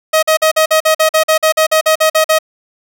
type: tone bursts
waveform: sawtooth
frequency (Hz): 631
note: D#5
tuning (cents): +24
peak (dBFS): -4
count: 16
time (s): 0.13-2.388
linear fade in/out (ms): 10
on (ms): 98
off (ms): 46
effects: none